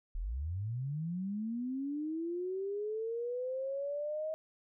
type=linear sweep; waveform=sine; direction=up; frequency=34.39 to 635 Hz; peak=-34 dBFS; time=0.15-4.34 s; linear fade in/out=0 ms; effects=none